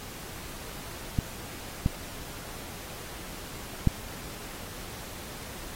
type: clicks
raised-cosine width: 5 ms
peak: -12 / -11 / -8 dBFS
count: 3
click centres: 1.188 / 1.861 / 3.873 s
effects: pink hiss -42 dBFS RMS until 5.75 s + AAC 48 kbps